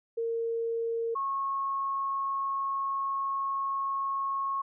sine tone pair in turn, 459.7 / 1093.4 Hz, A#4 / C#6, -24 / -24 cents, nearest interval octave + minor third, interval 1500 cents, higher second, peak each -28 dBFS, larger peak neither, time 0.17-1.15 / 1.15-4.62 s, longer second, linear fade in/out 10 ms, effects none

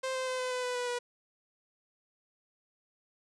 sawtooth tone with pitch steps, 523.3 / 517.9 / 512.5 / 507.2 / 502 / 496.8 / 491.7 / 486.6 Hz, C5 / C5 / C5 / B4 / B4 / B4 / B4 / B4, 0 / -18 / -36 / +46 / +28 / +10 / -8 / -26 cents, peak -28 dBFS, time 0.03-0.99 s, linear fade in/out 10 ms, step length 120 ms, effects resampled to 22050 Hz + 11-bit

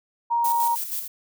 sine tone, 939 Hz, A#5, 12 cents sharp, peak -19 dBFS, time 0.3-0.76 s, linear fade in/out 20 ms
violet noise with tremolo, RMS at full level -28 dBFS, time 0.44-1.08 s, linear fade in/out 10 ms, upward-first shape square, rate 6.3 Hz, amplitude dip 50%
effects none

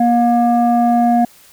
sine tone pair together, 238 / 713.2 Hz, A#3 / F5, +36 / +36 cents, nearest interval octave + perfect fifth, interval 1900 cents, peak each -11 dBFS, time 0-1.25 s, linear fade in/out 5 ms, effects tanh soft clip ceiling -6 dBFS + white hiss -46 dBFS RMS until 1.52 s

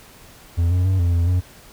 triangle tone with pitch steps, 85.3 / 90.1 / 94.4 / 86.7 / 85.4 / 90.3 Hz, F2 / F#2 / F#2 / F2 / F2 / F#2, -40 / -45 / +35 / -12 / -38 / -42 cents, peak -13 dBFS, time 0.57-1.41 s, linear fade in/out 20 ms, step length 140 ms, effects pink hiss -46 dBFS RMS until 1.72 s

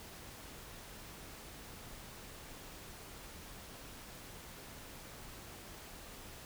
silence, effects pink hiss -51 dBFS RMS until 6.45 s

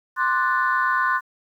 sine chord, D dominant seventh, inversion third, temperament equal, 1046.5 / 1174.7 / 1480 / 1760 Hz, C6 / D6 / F#6 / A6, 0 / 0 / 0 / 0 cents, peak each -21 / -27 / -22 / -26 dBFS, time 0.16-1.21 s, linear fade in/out 50 ms, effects tanh soft clip ceiling -9 dBFS + 9-bit

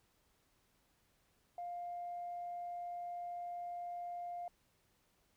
sine tone, 702 Hz, F5, 9 cents sharp, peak -40 dBFS, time 1.58-4.48 s, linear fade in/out 2 ms, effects tanh soft clip ceiling -36 dBFS + pink hiss -75 dBFS RMS until 5.36 s

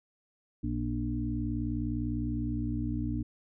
harmonic tone with a mistuned harmonic, 59.7 Hz, A#1, 42 cents sharp, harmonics 1 / 2 / 4 / 5, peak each -35 / -35 / -35 / -35 dBFS, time 0.63-3.23 s, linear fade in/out 10 ms, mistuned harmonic 1, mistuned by -25 cents, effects none

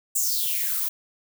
violet noise with high-pass filter sweep, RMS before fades -25 dBFS, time 0.15-0.89 s, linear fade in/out 10 ms, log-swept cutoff 7900 to 890 Hz, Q 5.5, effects none

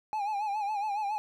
triangle tone with vibrato, 830.6 Hz, G#5, in tune, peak -27 dBFS, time 0.13-1.18 s, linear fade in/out 0 ms, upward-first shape sine, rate 7.2 Hz, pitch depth 83 cents each way, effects none

